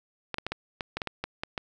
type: clicks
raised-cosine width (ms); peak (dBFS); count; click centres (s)
0.3; -15; 11; 0.343 / 0.384 / 0.466 / 0.52 / 0.808 / 0.97 / 1.018 / 1.073 / 1.24 / 1.435 / 1.578
effects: none